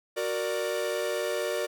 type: chord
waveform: 45% pulse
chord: Gb augmented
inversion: none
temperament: equal with one note detuned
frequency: 370 / 466.2 / 590 Hz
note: Gb4 / Bb4 / D5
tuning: 0 / 0 / +8 cents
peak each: -34 / -32 / -31 dBFS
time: 0.16-1.67 s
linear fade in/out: 20 ms
effects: none